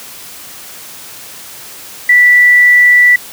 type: tone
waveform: sine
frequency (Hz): 1965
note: B6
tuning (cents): -9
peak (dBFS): -3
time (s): 2.09-3.16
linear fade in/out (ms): 5
effects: white hiss -31 dBFS RMS until 3.32 s + high-pass 80 Hz 12 dB/octave